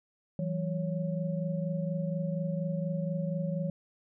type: tone cluster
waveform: sine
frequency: 164.3 / 188.5 / 556 Hz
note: E3 / F#3 / C#5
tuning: -5 / +32 / +5 cents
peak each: -31 / -36 / -37 dBFS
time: 0.39-3.7 s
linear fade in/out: 2 ms
effects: none